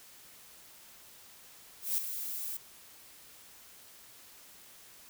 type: noise with ADSR envelope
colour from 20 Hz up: violet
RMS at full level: -29 dBFS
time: 1.81-2.57 s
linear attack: 170 ms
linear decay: 4 ms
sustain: -9 dB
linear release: 4 ms
effects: white hiss -55 dBFS RMS until 5.09 s